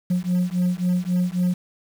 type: beating tone pair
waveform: sine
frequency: 177.9 / 181.6 Hz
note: F3 / F#3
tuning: +32 / -32 cents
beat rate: 3.7 Hz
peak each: -20 dBFS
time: 0.1-1.54 s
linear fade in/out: 10 ms
effects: tanh soft clip ceiling -16 dBFS + 7-bit